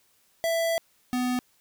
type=tone pair in turn; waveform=square; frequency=663 / 249.5 Hz; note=E5 / B3; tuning=+10 / +18 cents; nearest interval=octave + perfect fourth; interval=1692 cents; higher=first; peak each=-24 / -25 dBFS; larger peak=first; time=0.44-0.78 / 1.13-1.39 s; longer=first; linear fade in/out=0 ms; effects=white hiss -65 dBFS RMS until 1.6 s